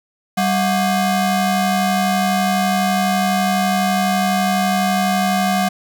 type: ring-modulated tone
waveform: 40% pulse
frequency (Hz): 460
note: A#4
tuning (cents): -23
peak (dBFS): -11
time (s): 0.37-5.69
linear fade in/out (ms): 10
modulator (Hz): 266
effects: none